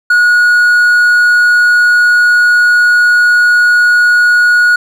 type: tone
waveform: triangle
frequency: 1452 Hz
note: F#6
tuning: 33 cents flat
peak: -3 dBFS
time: 0.1-4.76 s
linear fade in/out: 5 ms
effects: none